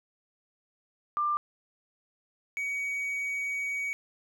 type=tone pair in turn; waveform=sine / triangle; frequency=1190 / 2256 Hz; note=D6 / C#7; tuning=+22 / +30 cents; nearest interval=major seventh; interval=1108 cents; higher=second; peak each=-25 / -28 dBFS; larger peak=first; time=1.17-1.37 / 2.57-3.93 s; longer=second; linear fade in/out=0 ms; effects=none